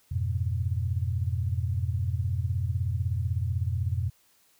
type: chord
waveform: sine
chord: F diminished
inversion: none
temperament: equal with one note detuned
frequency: 87.61 / 103.83 / 123.47 Hz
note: F2 / Ab2 / Cb3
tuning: +6 / 0 / 0 cents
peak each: -28 / -31 / -31 dBFS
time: 0.11-4.1 s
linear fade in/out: 10 ms
effects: white hiss -64 dBFS RMS until 4.59 s